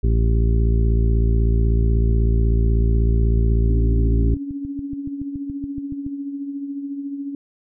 harmonic tone, 56.2 Hz, A1, 37 cents sharp, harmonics 1 / 2 / 3 / 4 / 5 / 6 / 7, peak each -15 / -21 / -30 / -29 / -36 / -34 / -30 dBFS, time 0.03-4.35 s, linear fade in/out 10 ms
click train, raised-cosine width 5 ms, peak -21 dBFS, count 32, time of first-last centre 1.68-6.065 s, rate 7.07 Hz
sine tone with tremolo, 280.6 Hz, C#4, 21 cents sharp, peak -23 dBFS, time 3.69-7.35 s, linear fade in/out 2 ms, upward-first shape triangle, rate 14 Hz, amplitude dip 55%
effects none

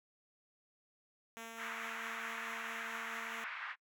5% pulse tone with tremolo, 227.7 Hz, A#3, 40 cents flat, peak -34 dBFS, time 1.37-3.44 s, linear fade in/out 0 ms, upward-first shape triangle, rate 4.6 Hz, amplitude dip 25%
white band-pass noise, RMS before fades -44 dBFS, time 1.56-3.76 s, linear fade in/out 50 ms, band 1100 to 2100 Hz, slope 24 dB/octave
effects noise-tail reverb RT60 0.1 s tail -24 dB re dry

